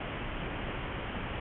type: low-pass noise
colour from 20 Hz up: pink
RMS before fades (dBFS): -37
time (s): 0-1.4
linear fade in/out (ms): 5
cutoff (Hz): 3200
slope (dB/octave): 96
effects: none

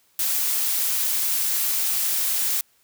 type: noise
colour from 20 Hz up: blue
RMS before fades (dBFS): -23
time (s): 0.19-2.61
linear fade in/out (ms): 2
effects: white hiss -62 dBFS RMS until 2.83 s

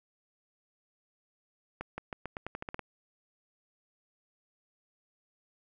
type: accelerating click train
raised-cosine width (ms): 0.5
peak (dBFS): -22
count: 11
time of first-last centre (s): 1.81-2.793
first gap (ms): 170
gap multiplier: 0.87
effects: none

